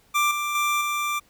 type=tone with level steps; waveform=25% pulse; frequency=1180 Hz; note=D6; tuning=8 cents sharp; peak=-15 / -21 / -17 / -20 dBFS; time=0.14-1.2 s; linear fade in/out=20 ms; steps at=0.31 / 0.55 / 0.81 s; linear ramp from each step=2 ms; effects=pink hiss -60 dBFS RMS until 1.29 s